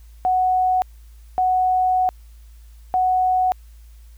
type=tone bursts at uneven times; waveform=sine; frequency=740 Hz; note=F#5; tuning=in tune; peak=-15 dBFS; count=3; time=0.25-0.82 / 1.38-2.09 / 2.94-3.52 s; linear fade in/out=0 ms; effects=added 56 Hz sine -41 dBFS peak until 4.17 s + white hiss -59 dBFS RMS until 4.17 s